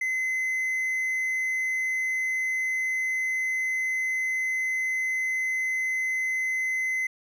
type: tone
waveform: triangle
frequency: 2046 Hz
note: C7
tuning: 39 cents flat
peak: -23 dBFS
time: 0.01-7.07 s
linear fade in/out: 5 ms
effects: none